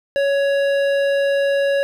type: tone with hard clipping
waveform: sine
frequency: 558 Hz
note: C#5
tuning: 11 cents sharp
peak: -17 dBFS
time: 0.16-1.83 s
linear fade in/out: 0 ms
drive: 12 dB
effects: none